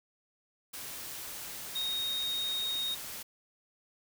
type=tone in noise; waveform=sine; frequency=3729 Hz; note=A#7; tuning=in tune; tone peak=-31 dBFS; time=1.75-2.95 s; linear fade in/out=10 ms; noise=white; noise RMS=-42 dBFS; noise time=0.73-3.23 s; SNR=+8 dB; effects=none